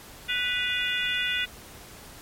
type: harmonic tone with a mistuned harmonic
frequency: 493.9 Hz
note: B4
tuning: in tune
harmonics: 3 / 4 / 5 / 6 / 7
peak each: -31 / -31 / -31 / -31 / -31 dBFS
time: 0.28-1.46 s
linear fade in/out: 20 ms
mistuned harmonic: 6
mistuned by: -69 cents
effects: pink hiss -46 dBFS RMS until 2.21 s + MP3 64 kbps